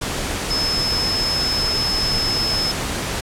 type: tone in noise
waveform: sine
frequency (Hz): 5200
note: E8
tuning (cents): -24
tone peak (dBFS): -19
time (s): 0.5-2.72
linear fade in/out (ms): 10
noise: pink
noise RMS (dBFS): -24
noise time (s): 0.01-3.21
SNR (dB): +2
effects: low-pass 10000 Hz 12 dB/octave